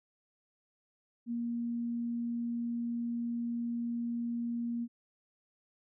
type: tone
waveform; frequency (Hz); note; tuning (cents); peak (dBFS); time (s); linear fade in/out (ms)
sine; 235.8; A#3; +20; -32; 1.26-4.88; 50
effects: none